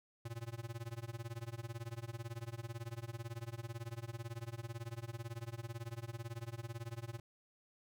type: tone with tremolo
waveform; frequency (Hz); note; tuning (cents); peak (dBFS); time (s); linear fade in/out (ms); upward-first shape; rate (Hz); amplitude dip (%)
square; 116.3; A#2; -4; -40; 0.25-7.2; 5; sine; 18; 95
effects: none